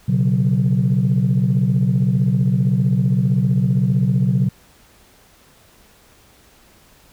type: chord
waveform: sine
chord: B suspended second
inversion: none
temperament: just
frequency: 123.47 / 138.9 / 185.21 Hz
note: B2 / C#3 / F#3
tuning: 0 / +4 / +2 cents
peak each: -17 dBFS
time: 0.08-4.49 s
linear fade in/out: 10 ms
effects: tanh soft clip ceiling -8 dBFS + pink hiss -51 dBFS RMS until 7.12 s